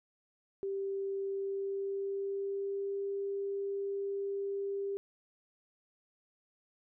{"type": "tone with pitch glide", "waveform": "sine", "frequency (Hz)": [392, 397], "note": ["G4", "G4"], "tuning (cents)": [0, 22], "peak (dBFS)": -33, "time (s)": [0.63, 4.97], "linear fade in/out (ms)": 0, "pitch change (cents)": 22, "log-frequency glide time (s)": [1.28, 3.03], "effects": []}